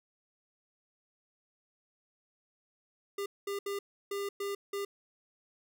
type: tone bursts at uneven times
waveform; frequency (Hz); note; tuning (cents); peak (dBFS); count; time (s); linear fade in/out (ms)
square; 400.7; G4; +38; -34; 6; 3.18-3.26 / 3.47-3.59 / 3.66-3.79 / 4.11-4.29 / 4.4-4.55 / 4.73-4.85; 5
effects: none